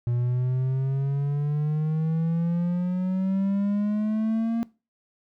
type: exponential sweep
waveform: triangle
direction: up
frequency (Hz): 119.5 to 232.3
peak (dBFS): -20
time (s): 0.07-4.63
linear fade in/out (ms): 0
effects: noise-tail reverb RT60 0.3 s tail -21 dB re dry